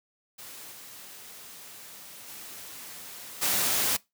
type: noise with level steps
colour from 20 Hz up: white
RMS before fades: -44 / -46 / -43 / -26 dBFS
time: 0.38-3.97 s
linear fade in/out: 10 ms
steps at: 0.71 / 2.27 / 3.41 s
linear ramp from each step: 20 ms
effects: noise-tail reverb RT60 0.2 s tail -22 dB re dry + high-pass 100 Hz 12 dB/octave